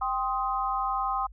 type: chord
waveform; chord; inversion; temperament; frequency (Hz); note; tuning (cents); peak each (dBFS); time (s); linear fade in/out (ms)
sine; C minor; second; just; 784.9 / 1046.5 / 1255.8; G5 / C6 / Eb6; +2 / 0 / +16; -30; 0.01-1.27; 10
effects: added 50 Hz sine -45 dBFS peak until 1.32 s